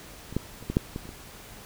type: clicks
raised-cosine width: 3 ms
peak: -27 / -12 / -30 / -16 / -7 / -19 / -30 / -27 dBFS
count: 8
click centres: 0.326 / 0.366 / 0.626 / 0.7 / 0.769 / 0.961 / 1.055 / 1.091 s
effects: pink hiss -46 dBFS RMS until 1.65 s